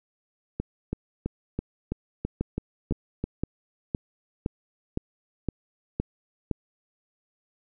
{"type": "two click trains", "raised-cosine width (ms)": 3, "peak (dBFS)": [-15, -13], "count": [9, 9], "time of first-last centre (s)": [[0.6, 3.24], [2.41, 6.513]], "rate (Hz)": [3.03, 1.95], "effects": []}